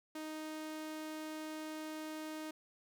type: tone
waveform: sawtooth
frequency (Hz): 311.1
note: D#4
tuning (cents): 0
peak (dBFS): -38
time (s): 0.15-2.51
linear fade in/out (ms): 5
effects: none